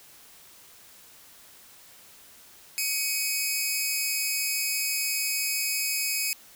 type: tone pair together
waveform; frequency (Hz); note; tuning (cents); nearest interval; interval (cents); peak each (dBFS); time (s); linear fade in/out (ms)
10% pulse; 2253 / 2531; C#7 / D#7; +28 / +29; major second; 201; -23 / -18; 2.78-6.33; 0
effects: white hiss -52 dBFS RMS until 6.55 s